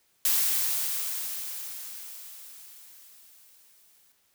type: noise with exponential decay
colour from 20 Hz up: blue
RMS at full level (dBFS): -23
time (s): 0.25-4.12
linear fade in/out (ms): 1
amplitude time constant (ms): 840
effects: white hiss -68 dBFS RMS until 4.34 s